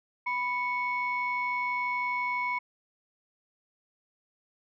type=tone pair together; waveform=sine; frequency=987.6 / 2217 Hz; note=B5 / C#7; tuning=0 / 0 cents; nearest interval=octave + major second; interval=1400 cents; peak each=-29 / -30 dBFS; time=0.26-2.59 s; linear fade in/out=10 ms; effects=tanh soft clip ceiling -21 dBFS